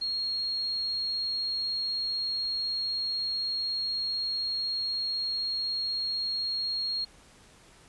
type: tone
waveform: sine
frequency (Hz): 4271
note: C8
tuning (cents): +35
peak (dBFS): -28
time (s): 0.01-7.05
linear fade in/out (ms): 10
effects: pink hiss -56 dBFS RMS until 7.88 s + resampled to 24000 Hz